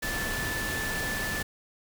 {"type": "tone in noise", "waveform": "sine", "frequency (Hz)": 1749, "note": "A6", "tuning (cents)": -11, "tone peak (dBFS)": -32, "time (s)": [0.02, 1.43], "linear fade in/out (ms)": 10, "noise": "pink", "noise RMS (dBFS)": -33, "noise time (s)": [0.02, 1.43], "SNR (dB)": -2, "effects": []}